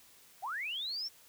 sine linear sweep, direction up, 659 to 5588 Hz, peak -35 dBFS, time 0.42-1.09 s, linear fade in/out 20 ms, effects white hiss -60 dBFS RMS until 1.28 s

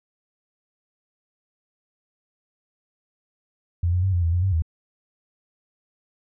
sine tone with pitch steps, 86.3 / 90 / 95.6 / 87.8 / 83.3 / 88.4 / 96 / 81 Hz, F2 / F#2 / G2 / F2 / E2 / F2 / G2 / E2, -20 / -47 / -43 / +10 / +19 / +22 / -36 / -30 cents, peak -18 dBFS, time 3.83-4.622 s, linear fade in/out 5 ms, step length 99 ms, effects none

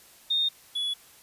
sine / triangle tone pair in turn, 3672 / 3399 Hz, A#7 / G#7, -27 / +39 cents, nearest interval minor second, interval 134 cents, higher first, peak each -22 / -25 dBFS, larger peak first, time 0.3-0.49 / 0.75-0.94 s, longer neither, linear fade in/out 10 ms, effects white hiss -54 dBFS RMS until 1.22 s + resampled to 32000 Hz

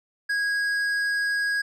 triangle tone with tanh clipping, 1648 Hz, G#6, 14 cents flat, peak -24 dBFS, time 0.29-1.62 s, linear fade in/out 10 ms, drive 13 dB, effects none

